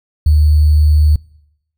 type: tone with sample-and-hold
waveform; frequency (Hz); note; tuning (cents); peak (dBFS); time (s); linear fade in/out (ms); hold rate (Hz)
sine; 75.7; D#2; -47; -6; 0.26-1.16; 5; 4410
effects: noise-tail reverb RT60 0.8 s tail -24 dB re dry